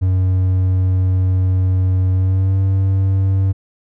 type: tone with pitch glide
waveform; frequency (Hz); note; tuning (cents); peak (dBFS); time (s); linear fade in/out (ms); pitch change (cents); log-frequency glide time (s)
triangle; 93 to 96.17; F#2 to G2; +9 to -33; -10; 0.01-3.53; 20; +58; 2.13-2.57
effects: none